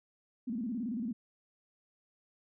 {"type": "tone with vibrato", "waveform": "sine", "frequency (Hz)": 233.1, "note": "A#3", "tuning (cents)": 0, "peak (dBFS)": -33, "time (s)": [0.47, 1.13], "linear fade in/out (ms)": 10, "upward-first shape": "square", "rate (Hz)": 18, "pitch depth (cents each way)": 150, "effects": []}